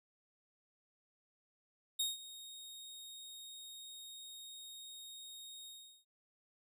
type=tone with ADSR envelope; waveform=sawtooth; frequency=3729 Hz; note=A#7; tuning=in tune; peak=-29 dBFS; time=1.99-6.05 s; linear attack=9 ms; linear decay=170 ms; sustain=-17 dB; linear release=380 ms; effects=none